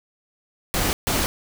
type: noise bursts at uneven times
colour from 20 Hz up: pink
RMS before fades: -22 dBFS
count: 2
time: 0.74-0.93 / 1.07-1.26 s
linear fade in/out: 0 ms
effects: none